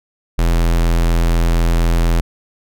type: tone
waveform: square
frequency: 42.07 Hz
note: E1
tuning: 36 cents sharp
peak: -12 dBFS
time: 0.38-2.21 s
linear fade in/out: 10 ms
effects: none